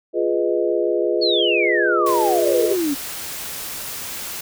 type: chord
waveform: sine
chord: F half-diminished seventh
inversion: none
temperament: equal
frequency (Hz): 349.2 / 415.3 / 493.9 / 622.3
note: F4 / Ab4 / Cb5 / Eb5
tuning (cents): 0 / 0 / 0 / 0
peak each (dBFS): -21 / -22 / -23 / -24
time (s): 0.13-2.76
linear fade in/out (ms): 50
type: exponential sweep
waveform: sine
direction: down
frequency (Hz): 4468 to 270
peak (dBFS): -18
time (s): 1.21-2.95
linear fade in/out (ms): 20
type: noise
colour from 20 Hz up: white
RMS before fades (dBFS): -30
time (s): 2.06-4.41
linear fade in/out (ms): 5
effects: none